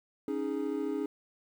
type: chord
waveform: triangle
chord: C# suspended second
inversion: none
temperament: equal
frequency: 277.2 / 311.1 / 415.3 Hz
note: C#4 / D#4 / G#4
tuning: 0 / 0 / 0 cents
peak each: -33 dBFS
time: 0.28-1.06 s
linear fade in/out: 2 ms
effects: 10-bit